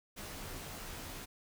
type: noise with comb filter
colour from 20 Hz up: pink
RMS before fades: -45 dBFS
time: 0.16-1.26 s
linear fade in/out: 20 ms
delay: 17 ms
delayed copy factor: -0.7
effects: none